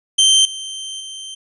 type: tone with level steps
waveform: sawtooth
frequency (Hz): 3126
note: G7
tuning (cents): -6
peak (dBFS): -6 / -23 / -26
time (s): 0.18-1.35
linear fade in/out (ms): 10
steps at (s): 0.45 / 1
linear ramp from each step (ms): 2
effects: resampled to 24000 Hz